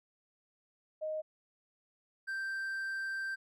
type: tone pair in turn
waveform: sine / triangle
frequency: 622.3 / 1568.1 Hz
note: D#5 / G6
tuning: 0 / 0 cents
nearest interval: octave + major third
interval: 1600 cents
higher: second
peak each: -34 / -33 dBFS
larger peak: second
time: 1.01-1.22 / 2.27-3.36 s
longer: second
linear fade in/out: 20 ms
effects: none